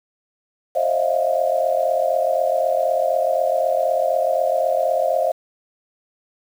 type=tone cluster; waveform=sine; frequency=532 / 619 / 655 / 703 Hz; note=C5 / D#5 / E5 / F5; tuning=+29 / -9 / -11 / +11 cents; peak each=-22 dBFS; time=0.75-5.32 s; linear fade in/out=10 ms; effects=7-bit